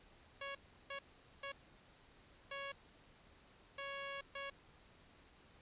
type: tone bursts at uneven times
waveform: 10% pulse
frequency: 555 Hz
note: C#5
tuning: 2 cents sharp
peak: -35 dBFS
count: 6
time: 0.41-0.55 / 0.9-0.99 / 1.43-1.52 / 2.51-2.72 / 3.78-4.21 / 4.35-4.5 s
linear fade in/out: 5 ms
effects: pink hiss -65 dBFS RMS until 5.61 s + resampled to 8000 Hz